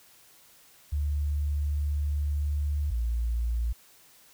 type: tone pair in turn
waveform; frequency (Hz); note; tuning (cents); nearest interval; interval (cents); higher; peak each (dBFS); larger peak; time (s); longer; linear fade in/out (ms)
sine; 73.1 / 58.02; D2 / A#1; -7 / -7; major third; 400; first; -25; neither; 0.92-2.91 / 2.91-3.73; first; 10
effects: white hiss -57 dBFS RMS until 4.33 s